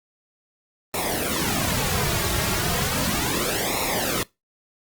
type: noise with flanger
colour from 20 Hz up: pink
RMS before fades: -24 dBFS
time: 0.94-4.23 s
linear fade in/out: 2 ms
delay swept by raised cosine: 0.64 to 4.04 ms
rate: 0.35 Hz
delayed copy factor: -0.8
effects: noise-tail reverb RT60 0.2 s tail -22 dB re dry + Opus 32 kbps